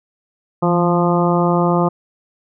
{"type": "harmonic tone with a mistuned harmonic", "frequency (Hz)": 174.61, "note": "F3", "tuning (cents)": 0, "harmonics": [1, 2, 3, 4, 5, 6, 7], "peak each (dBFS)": [-16, -19, -21, -22, -23, -24, -24], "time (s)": [0.62, 1.89], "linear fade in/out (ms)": 10, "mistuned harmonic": 1, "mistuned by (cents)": -44, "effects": []}